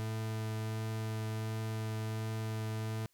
40% pulse tone with vibrato, 110 Hz, A2, in tune, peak -34 dBFS, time 0-3.06 s, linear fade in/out 0 ms, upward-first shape triangle, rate 1.4 Hz, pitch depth 9 cents each way, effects white hiss -73 dBFS RMS until 3.13 s

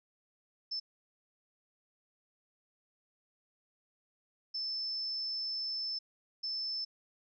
sine tone bursts at uneven times, 5274 Hz, E8, in tune, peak -34 dBFS, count 3, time 0.71-0.8 / 4.54-5.99 / 6.43-6.85 s, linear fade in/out 10 ms, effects none

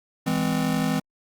square chord, E augmented, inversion none, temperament just, 164.81 / 206 / 257.5 Hz, E3 / G#3 / B#3, 0 / -14 / -28 cents, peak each -27 / -28 / -26 dBFS, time 0.26-1 s, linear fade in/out 10 ms, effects Opus 48 kbps

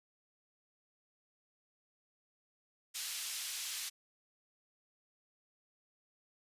pink band-pass noise, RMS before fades -41 dBFS, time 2.94-3.9 s, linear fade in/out 20 ms, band 3200 to 13000 Hz, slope 12 dB/octave, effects resampled to 32000 Hz

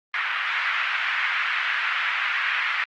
pink band-pass noise, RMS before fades -25 dBFS, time 0.14-2.84 s, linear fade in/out 2 ms, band 1400 to 2500 Hz, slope 24 dB/octave, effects Opus 32 kbps

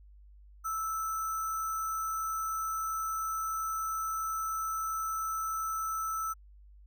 sine tone with sample-and-hold, 1318.5 Hz, E6, in tune, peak -31 dBFS, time 0.64-6.34 s, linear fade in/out 20 ms, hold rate 7350 Hz, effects added 50 Hz sine -52 dBFS peak until 6.86 s

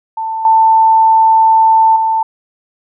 sine tone with level steps, 890 Hz, A5, 20 cents sharp, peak -16 / -5 / -10 dBFS, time 0.17-2.23 s, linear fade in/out 5 ms, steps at 0.45 / 1.96 s, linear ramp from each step 2 ms, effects none

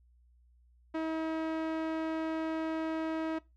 sawtooth tone with low-pass filter, 320 Hz, D#4, 49 cents sharp, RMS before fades -34 dBFS, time 0.94-3.39 s, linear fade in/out 10 ms, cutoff 2300 Hz, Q 0.53, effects noise-tail reverb RT60 0.2 s tail -19 dB re dry + added 60 Hz sine -61 dBFS peak until 3.56 s

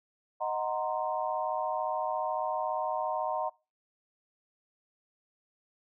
sine chord, C half-diminished seventh, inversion first, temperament equal, 622.3 / 740 / 932.3 / 1046.5 Hz, Eb5 / Gb5 / Bb5 / C6, 0 / 0 / 0 / 0 cents, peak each -34 / -34 / -34 / -37 dBFS, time 0.4-3.5 s, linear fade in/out 20 ms, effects noise-tail reverb RT60 0.3 s tail -24 dB re dry

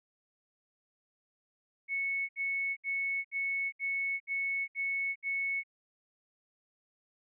sine tone bursts, 2207 Hz, C#7, 8 cents flat, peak -30 dBFS, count 8, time 1.88-5.636 s, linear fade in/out 50 ms, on 410 ms, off 68 ms, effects none

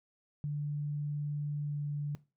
sine tone with pitch glide, 146.83 to 145.98 Hz, D3 to D3, 0 to -10 cents, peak -32 dBFS, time 0.44-2.15 s, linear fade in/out 0 ms, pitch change -10 cents, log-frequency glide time 1.63-1.78 s, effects noise-tail reverb RT60 0.3 s tail -19 dB re dry

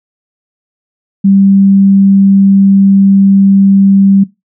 sine tone, 196 Hz, G3, in tune, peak -3 dBFS, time 1.24-4.24 s, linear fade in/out 10 ms, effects noise-tail reverb RT60 0.2 s tail -19 dB re dry

